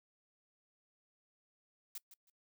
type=noise with echo; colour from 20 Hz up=blue; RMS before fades=-44 dBFS; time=1.95-1.98 s; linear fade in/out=2 ms; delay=160 ms; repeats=2; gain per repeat=-13 dB; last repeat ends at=2.3 s; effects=noise-tail reverb RT60 0.1 s tail -23 dB re dry